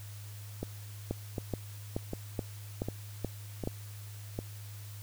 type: two click trains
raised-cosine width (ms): 2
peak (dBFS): -21 / -19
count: 6 / 7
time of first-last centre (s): 0.63-4.389 / 1.11-3.674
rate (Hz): 1.33 / 2.34
effects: added 103 Hz sine -43 dBFS peak until 5.02 s + white hiss -53 dBFS RMS until 5.02 s